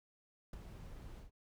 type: noise with ADSR envelope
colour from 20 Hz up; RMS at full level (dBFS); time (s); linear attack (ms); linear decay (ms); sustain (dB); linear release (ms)
brown; -42; 0.53-1.31; 4; 14; -8; 120
effects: none